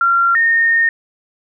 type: tone pair in turn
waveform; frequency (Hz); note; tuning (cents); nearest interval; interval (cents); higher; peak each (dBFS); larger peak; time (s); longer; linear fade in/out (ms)
sine; 1376 / 1836.7; F6 / A#6; -26 / -26; perfect fourth; 500; second; -10; neither; 0.01-0.35 / 0.35-0.89; second; 2
effects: none